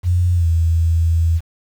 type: tone with pitch glide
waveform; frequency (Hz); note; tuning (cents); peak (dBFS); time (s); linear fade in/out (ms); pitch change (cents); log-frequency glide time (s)
sine; 88.6 to 82.67; F2 to E2; +25 to +6; -12; 0.03-1.41; 50; -119; 0.34-0.47
effects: 7-bit